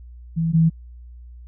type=tone pair in turn; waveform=sine; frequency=164.3 / 162.88 Hz; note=E3 / E3; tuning=-5 / -20 cents; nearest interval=unison; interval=15 cents; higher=first; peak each=-18 / -12 dBFS; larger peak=second; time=0.36-0.53 / 0.53-0.7 s; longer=neither; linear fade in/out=20 ms; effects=added 60 Hz sine -38 dBFS peak until 1.47 s